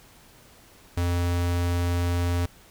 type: tone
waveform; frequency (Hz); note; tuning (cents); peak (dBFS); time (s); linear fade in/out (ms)
square; 87.31; F2; 0; -23; 0.97-2.46; 5
effects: pink hiss -53 dBFS RMS until 2.7 s